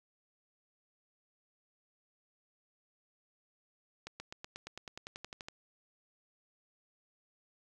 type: accelerating click train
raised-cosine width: 0.2 ms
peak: -26 dBFS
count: 15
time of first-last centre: 4.07-5.485 s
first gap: 130 ms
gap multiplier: 0.96
effects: 10-bit